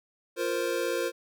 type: chord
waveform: square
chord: F suspended fourth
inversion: none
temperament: equal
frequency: 349.2 / 466.2 / 523.3 Hz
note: F4 / Bb4 / C5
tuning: 0 / 0 / 0 cents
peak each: -33 / -32 / -32 dBFS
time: 0.36-1.12 s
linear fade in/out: 50 ms
effects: none